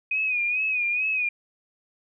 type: tone with vibrato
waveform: sine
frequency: 2489 Hz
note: D#7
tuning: in tune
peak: -22 dBFS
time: 0.11-1.29 s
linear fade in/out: 5 ms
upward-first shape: sine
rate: 2.3 Hz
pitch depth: 69 cents each way
effects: none